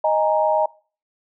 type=chord; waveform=sine; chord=D# suspended fourth; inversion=none; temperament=equal with one note detuned; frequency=622.3 / 824.9 / 932.3 Hz; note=D#5 / G#5 / A#5; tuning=0 / -12 / 0 cents; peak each=-18 / -22 / -21 dBFS; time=0.04-0.66 s; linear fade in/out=5 ms; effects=noise-tail reverb RT60 0.4 s tail -23 dB re dry